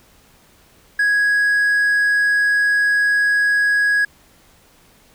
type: tone with hard clipping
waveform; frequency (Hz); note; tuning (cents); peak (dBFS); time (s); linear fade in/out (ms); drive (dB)
triangle; 1661.2; G#6; 0; -14; 0.99-4.05; 5; 5
effects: pink hiss -52 dBFS RMS until 5.14 s